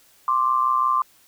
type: tone pair together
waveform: sine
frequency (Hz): 1049.1 / 1174.7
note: C6 / D6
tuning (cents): +4 / 0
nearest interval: major second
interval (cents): 196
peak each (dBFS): -20 / -20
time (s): 0.28-1.02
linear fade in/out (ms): 2
effects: white hiss -56 dBFS RMS until 1.27 s